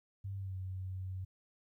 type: tone with pitch glide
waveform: sine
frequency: 98 to 93.63 Hz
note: G2 to F#2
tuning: 0 to +21 cents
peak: -38 dBFS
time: 0.24-1.25 s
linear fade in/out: 10 ms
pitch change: -79 cents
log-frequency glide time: 0.37-0.56 s
effects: 13-bit